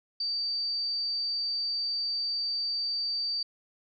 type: tone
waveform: sine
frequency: 4629 Hz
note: D8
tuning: 26 cents flat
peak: -28 dBFS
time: 0.2-3.43 s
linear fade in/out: 5 ms
effects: none